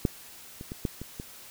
clicks, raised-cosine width 3 ms, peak -10 / -26 / -23 / -14 / -24 / -23 dBFS, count 6, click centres 0.052 / 0.611 / 0.719 / 0.852 / 1.016 / 1.199 s, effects white hiss -48 dBFS RMS until 1.5 s

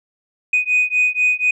sine beating tone pair, 2489 / 2493.1 Hz, D#7 / D#7, 0 / +3 cents, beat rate 4.1 Hz, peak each -16 dBFS, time 0.53-1.51 s, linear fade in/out 5 ms, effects tanh soft clip ceiling -9 dBFS

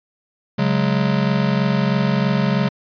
square chord, C# suspended fourth, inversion none, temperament just, 138.59 / 184.79 / 207.9 Hz, C#3 / F#3 / G#3, 0 / -2 / +2 cents, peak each -21 dBFS, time 0.58-2.69 s, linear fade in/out 10 ms, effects resampled to 11025 Hz

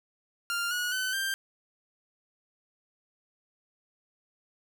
sawtooth tone with pitch steps, 1396.9 / 1455.4 / 1516.3 / 1579.8 Hz, F6 / F#6 / F#6 / G6, 0 / -29 / +42 / +13 cents, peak -25 dBFS, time 0.5-1.34 s, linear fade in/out 0 ms, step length 210 ms, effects 10-bit

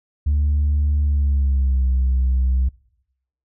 sine tone with pitch glide, 73.3 to 64.18 Hz, D2 to C2, -3 to -33 cents, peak -13 dBFS, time 0.26-2.69 s, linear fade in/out 10 ms, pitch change -230 cents, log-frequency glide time 1.02-1.87 s, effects noise-tail reverb RT60 0.8 s tail -24 dB re dry + tanh soft clip ceiling -13 dBFS

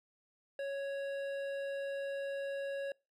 sine tone with hard clipping, 554.4 Hz, C#5, in tune, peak -38 dBFS, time 0.59-2.92 s, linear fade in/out 2 ms, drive 11 dB, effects noise-tail reverb RT60 0.3 s tail -26 dB re dry

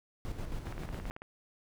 brown noise with tremolo, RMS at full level -37 dBFS, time 0.25-1.1 s, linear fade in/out 0 ms, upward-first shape square, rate 7.4 Hz, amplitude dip 45%
click train, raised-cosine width 0.5 ms, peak -29 dBFS, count 11, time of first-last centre 0.67-1.219 s, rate 18.2 Hz
effects none

